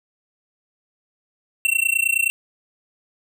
square tone with amplitude modulation, 2715 Hz, F7, 50 cents flat, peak -14 dBFS, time 1.65-2.3 s, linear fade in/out 0 ms, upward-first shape sine, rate 29.5 Hz, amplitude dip 95%, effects none

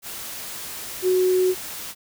sine tone in noise, 368.9 Hz, F#4, 5 cents flat, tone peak -16 dBFS, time 1.02-1.55 s, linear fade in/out 50 ms, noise white, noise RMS -34 dBFS, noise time 0.02-1.95 s, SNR +15 dB, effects none

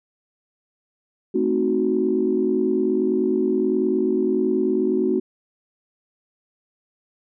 sine chord, A diminished seventh, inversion none, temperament equal, 220 / 261.6 / 311.1 / 370 Hz, A3 / C4 / Eb4 / Gb4, 0 / 0 / 0 / 0 cents, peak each -25 / -24 / -25 / -20 dBFS, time 1.34-5.2 s, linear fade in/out 10 ms, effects tanh soft clip ceiling -7 dBFS

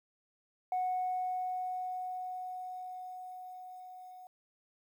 sine tone with level ramp, 736 Hz, F#5, 9 cents flat, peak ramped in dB -28 to -48 dBFS, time 0.72-4.27 s, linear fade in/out 2 ms, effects tanh soft clip ceiling -27 dBFS + 11-bit

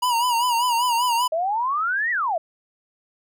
square tone with vibrato, 960 Hz, B5, 49 cents flat, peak -19 dBFS, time 0.02-1.28 s, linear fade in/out 10 ms, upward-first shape sine, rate 5.1 Hz, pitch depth 81 cents each way
sine exponential two-way sweep, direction up then down, 622.3 to 1975.5 to 622.3 Hz, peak -20 dBFS, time 1.32-2.38 s, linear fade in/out 5 ms, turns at 2.11 s
effects none

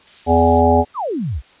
violet noise, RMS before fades -31 dBFS, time 0.07-0.61 s, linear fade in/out 2 ms
harmonic tone, 83.4 Hz, E2, 21 cents sharp, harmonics 1 / 3 / 5 / 7 / 9 / 10, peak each -17 / -17 / -17 / -17 / -17 / -17 dBFS, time 0.26-0.85 s, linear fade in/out 50 ms
sine exponential sweep, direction down, 1341 to 53.6 Hz, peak -19 dBFS, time 0.94-1.42 s, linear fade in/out 50 ms
effects white hiss -49 dBFS RMS until 1.6 s + resampled to 8000 Hz

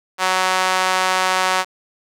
sawtooth tone with high-pass filter, 186 Hz, F#3, 9 cents sharp, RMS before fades -18 dBFS, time 0.18-1.65 s, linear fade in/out 50 ms, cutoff 920 Hz, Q 1.3, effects low-pass 9000 Hz 12 dB/octave + 7-bit

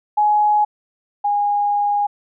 sine tone pair in turn, 839 / 820.3 Hz, G#5 / G#5, +17 / -22 cents, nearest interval unison, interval 39 cents, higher first, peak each -12 / -15 dBFS, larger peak first, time 0.17-0.65 / 1.24-2.07 s, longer second, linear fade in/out 10 ms, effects none

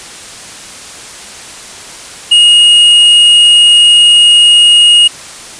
triangle tone with tanh clipping, 2869 Hz, F7, 46 cents sharp, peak -3 dBFS, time 2.31-5.08 s, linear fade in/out 10 ms, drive 11 dB, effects white hiss -28 dBFS RMS until 5.59 s + resampled to 22050 Hz

